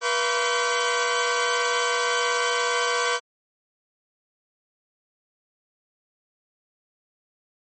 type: tone cluster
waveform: sawtooth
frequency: 483.2 / 680 / 1023 / 1139 / 1536 Hz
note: B4 / F5 / C6 / C#6 / G6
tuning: -38 / -46 / -39 / +47 / -36 cents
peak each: -22 / -29 / -28 / -23 / -23 dBFS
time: 0.01-3.2 s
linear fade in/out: 50 ms
effects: MP3 32 kbps